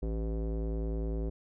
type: tone with low-pass filter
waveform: square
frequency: 55 Hz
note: A1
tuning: in tune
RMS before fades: -33 dBFS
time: 0.02-1.3 s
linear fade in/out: 10 ms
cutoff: 440 Hz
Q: 2.4
effects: none